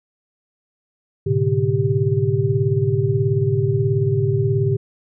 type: tone cluster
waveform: sine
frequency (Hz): 106.7 / 125.1 / 143.6 / 392.9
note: G#2 / B2 / D3 / G4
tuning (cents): +47 / +23 / -39 / +4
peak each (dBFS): -21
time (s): 1.26-4.77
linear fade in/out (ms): 10
effects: none